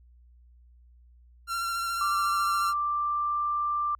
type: tone with vibrato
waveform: 45% pulse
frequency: 1369 Hz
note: F6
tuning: 35 cents flat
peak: -28 dBFS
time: 1.47-2.74 s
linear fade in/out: 50 ms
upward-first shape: sine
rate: 14 Hz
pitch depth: 20 cents each way
type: tone with pitch glide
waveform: sine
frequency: 1174.7 to 1182.2 Hz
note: D6 to D6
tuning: 0 to +11 cents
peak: -25 dBFS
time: 2.01-3.95 s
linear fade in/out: 2 ms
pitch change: +11 cents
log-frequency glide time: 2.33-3.41 s
effects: added 60 Hz sine -53 dBFS peak until 3.99 s + AAC 64 kbps